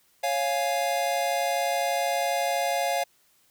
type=chord; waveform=square; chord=Db major; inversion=none; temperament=equal; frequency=554.4 / 698.5 / 830.6 Hz; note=Db5 / F5 / Ab5; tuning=0 / 0 / 0 cents; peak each=-30 / -27 / -32 dBFS; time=0.23-3.04 s; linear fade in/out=10 ms; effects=white hiss -64 dBFS RMS until 3.5 s